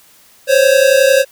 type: tone pair together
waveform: square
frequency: 523 / 554.1 Hz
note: C5 / C#5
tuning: -1 / -1 cents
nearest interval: minor second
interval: 100 cents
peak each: -11 dBFS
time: 0.47-1.25 s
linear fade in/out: 50 ms
effects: white hiss -47 dBFS RMS until 1.31 s